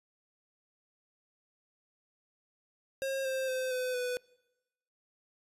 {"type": "tone with pitch steps", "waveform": "square", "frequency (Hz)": [538, 527.2, 516.7, 506.3, 496.2], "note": ["C5", "C5", "C5", "B4", "B4"], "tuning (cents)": [48, 13, -22, 43, 8], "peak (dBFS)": -32, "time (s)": [3.02, 4.17], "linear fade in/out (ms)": 0, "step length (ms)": 230, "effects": ["noise-tail reverb RT60 1.0 s tail -24 dB re dry", "resampled to 32000 Hz"]}